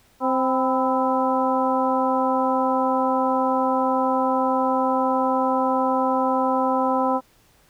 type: harmonic tone with a mistuned harmonic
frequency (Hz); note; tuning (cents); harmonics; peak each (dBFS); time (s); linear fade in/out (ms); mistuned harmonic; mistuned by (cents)
261.6; C4; 0; 1 / 2 / 3 / 4 / 5; -24 / -24 / -24 / -24 / -29; 0.2-7.21; 50; 4; -71
effects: pink hiss -58 dBFS RMS until 7.69 s